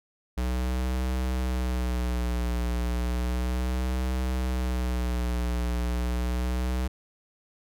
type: tone with vibrato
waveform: square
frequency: 61.74 Hz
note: B1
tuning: in tune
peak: -26 dBFS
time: 0.37-6.88 s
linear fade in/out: 10 ms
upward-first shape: sine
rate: 0.33 Hz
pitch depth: 51 cents each way
effects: none